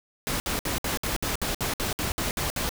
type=noise bursts; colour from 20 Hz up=pink; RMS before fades=-28 dBFS; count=13; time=0.27-2.692 s; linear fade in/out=0 ms; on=130 ms; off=61 ms; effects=none